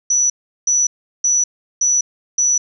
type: tone bursts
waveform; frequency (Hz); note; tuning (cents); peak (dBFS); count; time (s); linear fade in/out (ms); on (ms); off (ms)
sine; 5920; F#8; 0; -12; 5; 0.1-2.58; 5; 200; 370
effects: none